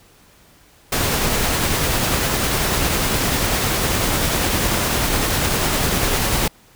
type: noise with tremolo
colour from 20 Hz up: pink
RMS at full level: -18 dBFS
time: 0.92-6.48 s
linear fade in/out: 5 ms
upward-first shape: triangle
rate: 10 Hz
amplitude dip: 25%
effects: pink hiss -51 dBFS RMS until 6.75 s